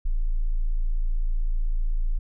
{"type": "tone", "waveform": "sine", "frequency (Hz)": 27.92, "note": "A0", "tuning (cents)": 26, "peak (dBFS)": -20, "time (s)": [0.05, 2.19], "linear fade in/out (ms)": 10, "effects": []}